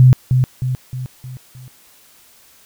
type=tone with echo; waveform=sine; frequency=127.8 Hz; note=C3; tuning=40 cents flat; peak=-4 dBFS; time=0-0.13 s; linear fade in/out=0 ms; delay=310 ms; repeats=5; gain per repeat=-6 dB; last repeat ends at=1.68 s; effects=white hiss -49 dBFS RMS until 2.65 s